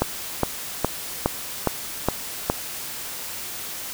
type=click train; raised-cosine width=1 ms; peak=-4 dBFS; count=7; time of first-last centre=0.02-2.499 s; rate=2.42 Hz; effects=white hiss -33 dBFS RMS until 3.93 s